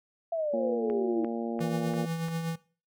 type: exponential sweep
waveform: sine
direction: down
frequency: 679 to 319.2 Hz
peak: -27 dBFS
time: 0.32-1.25 s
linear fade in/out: 5 ms
type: harmonic tone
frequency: 116 Hz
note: A#2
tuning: 8 cents flat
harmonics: 2 / 3 / 4 / 5 / 6 / 7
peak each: -32 / -36 / -38 / -40 / -42 / -43 dBFS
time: 0.53-2.06 s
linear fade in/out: 10 ms
type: click train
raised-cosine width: 0.5 ms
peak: -29 dBFS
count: 5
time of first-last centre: 0.9-2.284 s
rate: 2.89 Hz
type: tone with tremolo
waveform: square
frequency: 164.81 Hz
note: E3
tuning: in tune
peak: -29 dBFS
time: 1.6-2.56 s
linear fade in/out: 10 ms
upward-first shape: triangle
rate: 8.2 Hz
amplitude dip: 50%
effects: noise-tail reverb RT60 0.4 s tail -20 dB re dry